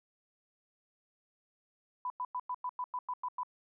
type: tone bursts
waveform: sine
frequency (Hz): 996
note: B5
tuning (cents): +14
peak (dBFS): -33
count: 10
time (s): 2.05-3.433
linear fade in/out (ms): 2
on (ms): 51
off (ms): 97
effects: none